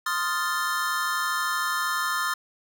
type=chord; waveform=square; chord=F dominant seventh; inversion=second; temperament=equal; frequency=1046.5 / 1244.5 / 1396.9 / 1760 Hz; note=C6 / Eb6 / F6 / A6; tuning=0 / 0 / 0 / 0 cents; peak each=-32 / -30 / -31 / -31 dBFS; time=0.06-2.34 s; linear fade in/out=5 ms; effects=none